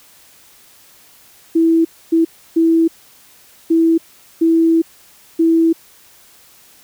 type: tone bursts at uneven times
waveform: sine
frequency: 328.4 Hz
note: E4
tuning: 6 cents flat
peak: -9 dBFS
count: 6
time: 1.55-1.85 / 2.12-2.25 / 2.56-2.88 / 3.7-3.98 / 4.41-4.82 / 5.39-5.73 s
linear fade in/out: 10 ms
effects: white hiss -47 dBFS RMS until 6.83 s